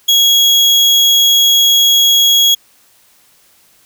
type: tone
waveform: 35% pulse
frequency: 3318 Hz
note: G#7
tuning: 2 cents flat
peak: -5 dBFS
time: 0.08-2.55 s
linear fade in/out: 10 ms
effects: white hiss -50 dBFS RMS until 3.85 s